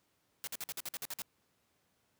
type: noise bursts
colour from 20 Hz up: white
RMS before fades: -40 dBFS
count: 10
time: 0.44-1.219 s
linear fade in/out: 0 ms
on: 32 ms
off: 51 ms
effects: pink hiss -75 dBFS RMS until 2.19 s + high-pass 100 Hz 12 dB/octave